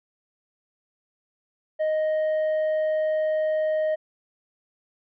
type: tone with tanh clipping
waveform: sine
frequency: 622.3 Hz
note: D#5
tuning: in tune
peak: -22 dBFS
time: 1.79-3.96 s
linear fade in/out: 20 ms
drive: 4 dB
effects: none